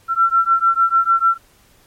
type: beating tone pair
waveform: sine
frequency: 1349 / 1355.7 Hz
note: E6 / E6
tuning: +40 / +48 cents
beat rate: 6.7 Hz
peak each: -15 dBFS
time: 0.08-1.38 s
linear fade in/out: 50 ms
effects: pink hiss -53 dBFS RMS until 1.86 s + MP3 64 kbps